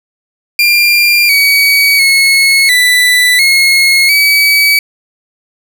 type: tone with pitch steps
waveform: 30% pulse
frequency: 2390 / 2264 / 2184 / 1983 / 2165 / 2280 Hz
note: D7 / C#7 / C#7 / B6 / C#7 / C#7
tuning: +30 / +36 / -26 / +7 / -41 / +48 cents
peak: -3 dBFS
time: 0.59-4.79 s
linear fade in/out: 2 ms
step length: 700 ms
effects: none